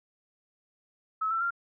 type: tone with pitch steps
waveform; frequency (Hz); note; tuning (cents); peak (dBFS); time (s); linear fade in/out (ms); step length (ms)
sine; 1293 / 1338.6 / 1385.8; E6 / E6 / F6; -34 / +26 / -14; -26; 1.21-1.507; 10; 99
effects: none